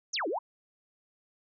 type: exponential two-way sweep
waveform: sine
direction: down then up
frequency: 7110 to 295.3 to 1063 Hz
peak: -29 dBFS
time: 0.13-0.39 s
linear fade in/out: 10 ms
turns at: 0.28 s
effects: none